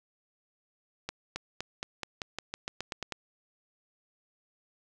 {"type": "accelerating click train", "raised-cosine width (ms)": 0.2, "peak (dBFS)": -17, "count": 13, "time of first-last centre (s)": [1.09, 3.123], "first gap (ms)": 270, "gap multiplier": 0.91, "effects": []}